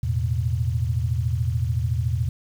sine chord, E suspended fourth, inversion none, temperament just, 82.41 / 109.88 / 123.61 Hz, E2 / A2 / B2, 0 / -2 / +2 cents, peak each -25 dBFS, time 0.03-2.29 s, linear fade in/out 5 ms, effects 8-bit

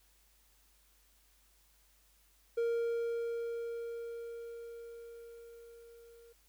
triangle tone with level ramp, 466.2 Hz, A#4, in tune, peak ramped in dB -27 to -54 dBFS, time 2.57-6.33 s, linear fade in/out 10 ms, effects added 50 Hz sine -69 dBFS peak until 6.48 s + white hiss -69 dBFS RMS until 6.48 s

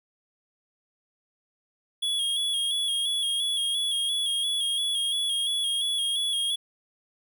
square tone with vibrato, 3322 Hz, G#7, in tune, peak -25 dBFS, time 2.02-6.56 s, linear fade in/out 10 ms, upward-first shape square, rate 2.9 Hz, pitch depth 35 cents each way, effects none

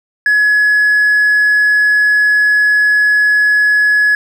triangle tone, 1691 Hz, G#6, 31 cents sharp, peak -5 dBFS, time 0.26-4.15 s, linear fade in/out 2 ms, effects tanh soft clip ceiling -3 dBFS

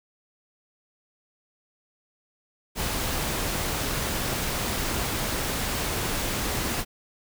pink noise, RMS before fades -28 dBFS, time 2.75-6.85 s, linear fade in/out 50 ms, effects none

